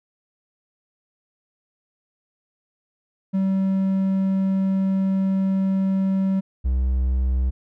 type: tone pair in turn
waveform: triangle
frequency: 192 / 64.07 Hz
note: G3 / C2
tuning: -36 / -36 cents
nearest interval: octave + perfect fifth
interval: 1900 cents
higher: first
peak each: -16 dBFS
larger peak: neither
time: 3.33-6.41 / 6.64-7.51 s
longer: first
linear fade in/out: 20 ms
effects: none